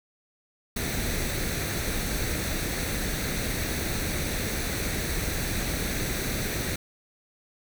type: noise with comb filter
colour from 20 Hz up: pink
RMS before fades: -29 dBFS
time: 0.76-6.76 s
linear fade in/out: 5 ms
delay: 0.49 ms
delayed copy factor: +0.55
effects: none